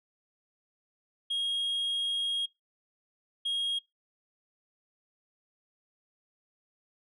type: tone bursts at uneven times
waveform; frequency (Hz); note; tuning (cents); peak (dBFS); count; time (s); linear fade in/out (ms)
sine; 3267; G#7; -29; -26; 2; 1.3-2.46 / 3.45-3.79; 10
effects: noise-tail reverb RT60 0.2 s tail -25 dB re dry + tanh soft clip ceiling -27 dBFS